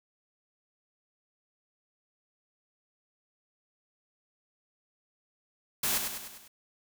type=noise with echo; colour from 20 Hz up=white; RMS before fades=-29 dBFS; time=5.83-5.98 s; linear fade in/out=5 ms; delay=100 ms; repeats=5; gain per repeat=-5 dB; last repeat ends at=6.48 s; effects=none